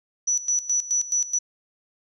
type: tone with tremolo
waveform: sine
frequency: 5920 Hz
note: F#8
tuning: in tune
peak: -19 dBFS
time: 0.27-1.39 s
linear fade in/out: 10 ms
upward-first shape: square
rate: 4.7 Hz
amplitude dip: 80%
effects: none